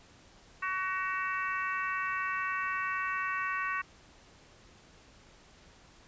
harmonic tone with a mistuned harmonic, 375.9 Hz, F#4, 27 cents sharp, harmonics 3 / 4 / 5 / 6 / 7, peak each -34 / -37 / -36 / -43 / -41 dBFS, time 0.62-3.82 s, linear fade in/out 10 ms, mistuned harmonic 7, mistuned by +24 cents, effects pink hiss -58 dBFS RMS until 6.07 s + resampled to 16000 Hz

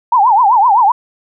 sine tone with vibrato, 894 Hz, A5, 27 cents sharp, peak -6 dBFS, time 0.12-0.92 s, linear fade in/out 5 ms, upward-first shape triangle, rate 7.8 Hz, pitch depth 270 cents each way, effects none

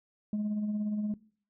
sine tone with tremolo, 210.2 Hz, G#3, 21 cents sharp, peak -25 dBFS, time 0.33-1.14 s, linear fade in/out 2 ms, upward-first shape sine, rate 17 Hz, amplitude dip 40%, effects noise-tail reverb RT60 0.5 s tail -22 dB re dry + tanh soft clip ceiling -27 dBFS

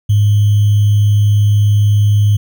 sine tone with sample-and-hold, 103.5 Hz, G#2, 5 cents flat, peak -7 dBFS, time 0.09-2.37 s, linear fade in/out 10 ms, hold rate 3150 Hz, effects none

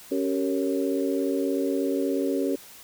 harmonic tone with a mistuned harmonic, 92.4 Hz, F#2, 2 cents flat, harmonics 3 / 4 / 5 / 6, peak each -26 / -28 / -30 / -32 dBFS, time 0.11-2.56 s, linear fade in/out 10 ms, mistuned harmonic 4, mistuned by +72 cents, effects white hiss -47 dBFS RMS until 2.83 s

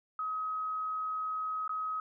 sine tone with dropouts, 1269 Hz, D#6, 34 cents sharp, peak -32 dBFS, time 0.19-2 s, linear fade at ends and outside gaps 2 ms, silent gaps 1.678-1.693 s, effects none

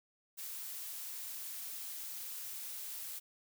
blue noise, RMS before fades -44 dBFS, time 0.37-3.2 s, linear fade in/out 20 ms, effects none

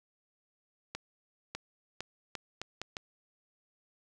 accelerating click train, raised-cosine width 0.2 ms, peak -20 dBFS, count 7, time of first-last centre 0.95-2.968 s, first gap 600 ms, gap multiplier 0.76, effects none

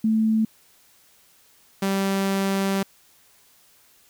sine / sawtooth tone pair in turn, 220 / 194.98 Hz, A3 / G3, 0 / -9 cents, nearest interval major second, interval 209 cents, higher first, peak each -17 dBFS, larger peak neither, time 0.04-0.45 / 1.82-2.83 s, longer second, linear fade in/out 5 ms, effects white hiss -57 dBFS RMS until 4.09 s

